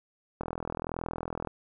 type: click train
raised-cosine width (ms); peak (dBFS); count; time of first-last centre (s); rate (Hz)
1; -19; 45; 0.41-1.473; 41.4
effects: none